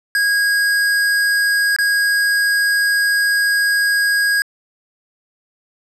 square tone with dropouts, 1641 Hz, G#6, 21 cents flat, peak -14 dBFS, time 0.15-4.42 s, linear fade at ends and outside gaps 1 ms, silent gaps 1.763-1.786 s, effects low-pass 12000 Hz 12 dB/octave

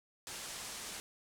white low-pass noise, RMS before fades -45 dBFS, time 0.27-1 s, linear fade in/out 0 ms, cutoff 9800 Hz, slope 24 dB/octave, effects none

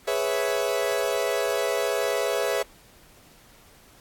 40% pulse chord, C# minor seventh, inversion second, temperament equal, 415.3 / 493.9 / 554.4 / 659.3 Hz, G#4 / B4 / C#5 / E5, 0 / 0 / 0 / 0 cents, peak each -28 dBFS, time 0.07-2.63 s, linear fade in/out 10 ms, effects pink hiss -54 dBFS RMS until 4 s + AAC 64 kbps

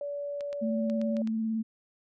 sine tone, 574 Hz, D5, 40 cents flat, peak -32 dBFS, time 0.01-1.22 s, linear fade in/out 2 ms
clicks, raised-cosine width 0.2 ms, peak -28 dBFS, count 6, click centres 0.408 / 0.529 / 0.899 / 1.015 / 1.168 / 1.274 s
sine tone with vibrato, 222 Hz, A3, 16 cents sharp, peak -27 dBFS, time 0.61-1.63 s, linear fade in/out 20 ms, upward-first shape sine, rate 18 Hz, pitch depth 24 cents each way
effects none

